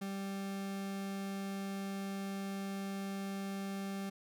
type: tone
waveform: 40% pulse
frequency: 196 Hz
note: G3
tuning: in tune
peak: -37 dBFS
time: 0.01-4.1 s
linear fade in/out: 10 ms
effects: none